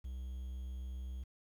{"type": "tone with quantisation", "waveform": "triangle", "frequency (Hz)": 63.8, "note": "C2", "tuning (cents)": -43, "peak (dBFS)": -38, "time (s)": [0.04, 1.24], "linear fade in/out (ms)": 10, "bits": 11, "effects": []}